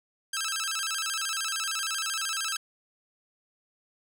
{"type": "tone with vibrato", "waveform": "10% pulse", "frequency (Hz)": 1445, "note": "F#6", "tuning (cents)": -41, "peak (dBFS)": -20, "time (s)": [0.33, 2.57], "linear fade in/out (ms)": 5, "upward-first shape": "square", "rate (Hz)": 13, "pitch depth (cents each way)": 170, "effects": []}